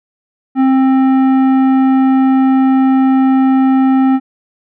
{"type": "tone with tanh clipping", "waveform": "sine", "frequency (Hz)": 264.4, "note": "C4", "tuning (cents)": 18, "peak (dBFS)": -9, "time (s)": [0.55, 4.2], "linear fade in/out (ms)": 50, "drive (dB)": 12, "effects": []}